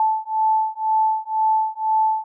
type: beating tone pair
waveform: sine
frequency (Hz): 874 / 876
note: A5 / A5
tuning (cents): -12 / -8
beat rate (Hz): 2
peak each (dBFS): -20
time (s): 0-2.24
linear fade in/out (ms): 2
effects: none